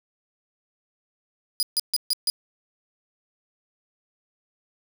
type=tone bursts; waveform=sawtooth; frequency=4921 Hz; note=D#8; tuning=20 cents flat; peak=-17 dBFS; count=5; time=1.6-2.3 s; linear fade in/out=0 ms; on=28 ms; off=140 ms; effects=none